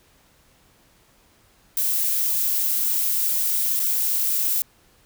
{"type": "noise with dropouts", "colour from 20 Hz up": "violet", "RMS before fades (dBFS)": -22, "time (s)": [1.77, 4.62], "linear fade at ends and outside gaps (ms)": 1, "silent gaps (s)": [3.795, 3.8], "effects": ["pink hiss -58 dBFS RMS until 5.05 s"]}